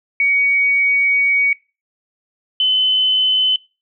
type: tone pair in turn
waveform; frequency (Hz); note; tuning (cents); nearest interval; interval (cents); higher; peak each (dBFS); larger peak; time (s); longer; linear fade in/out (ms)
sine; 2248 / 3035; C#7 / F#7; +24 / +43; perfect fourth; 519; second; -12; neither; 0.2-1.53 / 2.6-3.56; first; 2
effects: noise-tail reverb RT60 0.3 s tail -22 dB re dry